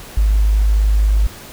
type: tone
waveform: sine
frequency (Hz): 51.91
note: G#1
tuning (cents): 0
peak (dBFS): -10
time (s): 0.17-1.27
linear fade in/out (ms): 5
effects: pink hiss -36 dBFS RMS until 1.52 s